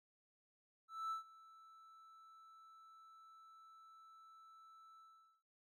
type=tone with ADSR envelope; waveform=triangle; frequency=1318.5 Hz; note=E6; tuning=in tune; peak=-36 dBFS; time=0.88-5.43 s; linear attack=230 ms; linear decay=120 ms; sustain=-22 dB; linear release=440 ms; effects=tanh soft clip ceiling -32 dBFS